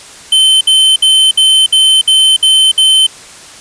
square tone bursts, 3078 Hz, G7, 32 cents flat, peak -5 dBFS, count 8, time 0.32-3.067 s, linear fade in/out 5 ms, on 290 ms, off 61 ms, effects white hiss -33 dBFS RMS until 3.6 s + resampled to 22050 Hz

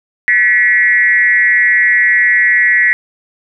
sine tone with frequency modulation, 1933 Hz, B6, 38 cents flat, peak -7 dBFS, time 0.28-2.93 s, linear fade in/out 0 ms, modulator 205 Hz, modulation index 0.86, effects none

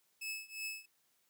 sawtooth tone with tremolo, 2600 Hz, E7, 24 cents flat, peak -34 dBFS, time 0.21-0.86 s, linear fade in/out 10 ms, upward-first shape triangle, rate 2.8 Hz, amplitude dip 95%, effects white hiss -75 dBFS RMS until 1.29 s + high-pass 100 Hz 12 dB/octave

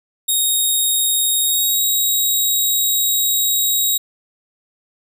5% pulse tone with pitch glide, 3737 to 3809 Hz, A#7 to A#7, +4 to +37 cents, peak -8 dBFS, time 0.28-3.98 s, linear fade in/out 10 ms, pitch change +33 cents, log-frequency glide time 1.42-1.81 s, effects none

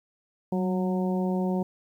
harmonic tone with a mistuned harmonic, 183.3 Hz, F#3, 16 cents flat, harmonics 1 / 2 / 3 / 4 / 5, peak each -25 / -31 / -35 / -37 / -39 dBFS, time 0.52-1.63 s, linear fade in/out 5 ms, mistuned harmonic 1, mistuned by +36 cents, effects 10-bit

